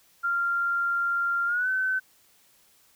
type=tone with pitch glide; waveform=sine; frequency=1389 to 1523.5 Hz; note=F6 to G6; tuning=-10 to -50 cents; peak=-23 dBFS; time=0.23-2 s; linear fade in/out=20 ms; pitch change=+160 cents; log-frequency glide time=1.46-1.69 s; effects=white hiss -61 dBFS RMS until 2.95 s